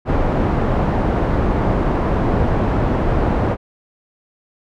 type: low-pass noise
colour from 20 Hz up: pink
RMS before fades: -17 dBFS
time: 0.05-3.57 s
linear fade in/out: 50 ms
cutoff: 940 Hz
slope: 12 dB/octave
effects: none